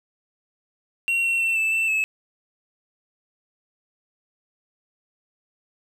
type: tone with pitch steps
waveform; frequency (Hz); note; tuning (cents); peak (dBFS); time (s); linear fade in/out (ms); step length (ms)
triangle; 2740 / 2722 / 2695 / 2638 / 2669 / 2596; F7 / F7 / E7 / E7 / E7 / E7; -34 / -45 / +38 / +1 / +21 / -27; -18; 1.08-2.04; 0; 160
effects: none